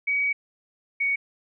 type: tone pair in turn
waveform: sine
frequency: 2264 / 2234 Hz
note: C#7 / C#7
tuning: +36 / +13 cents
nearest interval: unison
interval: 23 cents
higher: first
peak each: -21 dBFS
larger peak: neither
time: 0.07-0.33 / 1-1.16 s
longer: first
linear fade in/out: 10 ms
effects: none